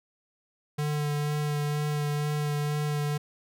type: tone with vibrato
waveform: square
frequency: 148.1 Hz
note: D3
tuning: 15 cents sharp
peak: -27 dBFS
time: 0.78-3.18 s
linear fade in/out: 10 ms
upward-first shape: sine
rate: 2.1 Hz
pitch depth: 14 cents each way
effects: none